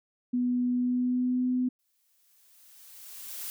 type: tone with pitch glide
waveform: sine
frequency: 246.9 to 251.9 Hz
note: B3 to B3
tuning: 0 to +34 cents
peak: -24 dBFS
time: 0.33-1.69 s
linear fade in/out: 10 ms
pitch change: +34 cents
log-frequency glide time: 0.72-1.48 s
type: noise with exponential growth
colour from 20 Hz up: blue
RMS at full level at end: -36 dBFS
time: 1.79-3.5 s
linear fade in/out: 0 ms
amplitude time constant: 370 ms
effects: none

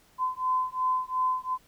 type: beating tone pair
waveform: sine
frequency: 1021 / 1023.8 Hz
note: C6 / C6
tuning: -43 / -38 cents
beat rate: 2.8 Hz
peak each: -28 / -28 dBFS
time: 0.18-1.58 s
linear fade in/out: 50 ms
effects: pink hiss -61 dBFS RMS until 1.67 s

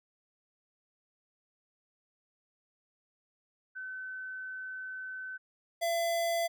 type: tone pair in turn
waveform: sine / square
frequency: 1521 / 675 Hz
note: F#6 / E5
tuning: +47 / +41 cents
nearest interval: octave + major second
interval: 1406 cents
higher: first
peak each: -38 / -29 dBFS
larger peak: second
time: 3.75-5.38 / 5.81-6.48 s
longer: first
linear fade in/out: 20 ms
effects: none

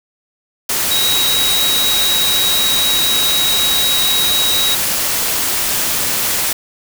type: tone in noise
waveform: sine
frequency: 3826 Hz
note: A#7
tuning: 44 cents sharp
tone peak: -14 dBFS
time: 0.91-4.75 s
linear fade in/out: 5 ms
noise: white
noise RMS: -17 dBFS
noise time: 0.69-6.53 s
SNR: 0 dB
effects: none

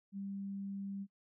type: tone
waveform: sine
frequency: 197.4 Hz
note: G3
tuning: 12 cents sharp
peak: -39 dBFS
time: 0.12-1.07 s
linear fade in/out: 50 ms
effects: noise-tail reverb RT60 0.1 s tail -25 dB re dry

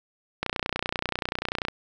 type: click train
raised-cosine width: 0.3 ms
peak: -10 dBFS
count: 39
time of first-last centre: 0.43-1.684 s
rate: 30.3 Hz
effects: none

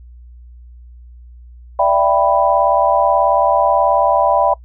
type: chord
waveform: sine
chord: E minor seventh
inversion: third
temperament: equal with one note detuned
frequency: 587.3 / 665.8 / 784 / 987.8 Hz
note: D5 / E5 / G5 / B5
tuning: 0 / +17 / 0 / 0 cents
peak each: -16 dBFS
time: 1.79-4.54 s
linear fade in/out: 5 ms
effects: noise-tail reverb RT60 0.1 s tail -24 dB re dry + added 60 Hz sine -36 dBFS peak until 4.64 s

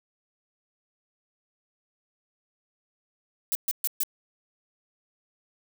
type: noise bursts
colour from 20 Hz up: violet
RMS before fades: -26 dBFS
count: 4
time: 3.52-4.034 s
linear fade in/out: 0 ms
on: 31 ms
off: 130 ms
effects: none

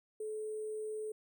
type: tone with sample-and-hold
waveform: sine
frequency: 431 Hz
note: A4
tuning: 36 cents flat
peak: -37 dBFS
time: 0.2-1.12 s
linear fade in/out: 5 ms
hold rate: 8820 Hz
effects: none

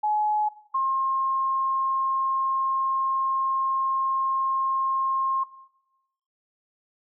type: tone pair in turn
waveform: sine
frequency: 847 / 1067.2 Hz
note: G#5 / C6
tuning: +34 / +34 cents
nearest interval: major third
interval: 400 cents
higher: second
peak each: -21 dBFS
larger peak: neither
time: 0.03-0.49 / 0.74-5.44 s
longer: second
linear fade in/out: 10 ms
effects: noise-tail reverb RT60 0.9 s tail -18 dB re dry

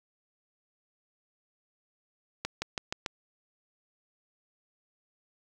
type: accelerating click train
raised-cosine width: 0.2 ms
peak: -14 dBFS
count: 5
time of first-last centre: 2.45-3.062 s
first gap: 170 ms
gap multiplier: 0.93
effects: 7-bit

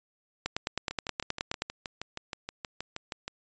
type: two click trains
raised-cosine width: 0.2 ms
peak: -18 / -12 dBFS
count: 16 / 12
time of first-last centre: 0.91-3.28 / 0.46-1.62 s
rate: 6.33 / 9.48 Hz
effects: resampled to 16000 Hz

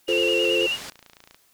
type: tone with vibrato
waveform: sine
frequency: 2794 Hz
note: F7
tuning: in tune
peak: -22 dBFS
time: 0.07-0.78 s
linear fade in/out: 50 ms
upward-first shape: square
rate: 9.3 Hz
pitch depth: 38 cents each way
type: chord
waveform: sine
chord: F major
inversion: none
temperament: equal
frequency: 349.2 / 440 / 523.3 Hz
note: F4 / A4 / C5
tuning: 0 / 0 / 0 cents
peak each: -25 dBFS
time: 0.08-0.67 s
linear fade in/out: 10 ms
type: low-pass noise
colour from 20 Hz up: white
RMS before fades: -38 dBFS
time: 0.08-0.9 s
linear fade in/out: 2 ms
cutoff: 6000 Hz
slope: 12 dB/octave
type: click train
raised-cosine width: 0.2 ms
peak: -29 dBFS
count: 17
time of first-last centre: 0.78-1.345 s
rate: 28.3 Hz
effects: white hiss -61 dBFS RMS until 1.53 s

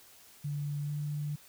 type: tone with pitch glide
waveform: sine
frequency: 145.4 to 147.69 Hz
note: D3 to D3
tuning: -17 to +10 cents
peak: -32 dBFS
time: 0.44-1.36 s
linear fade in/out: 10 ms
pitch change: +27 cents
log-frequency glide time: 0.85-0.93 s
effects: white hiss -57 dBFS RMS until 1.48 s

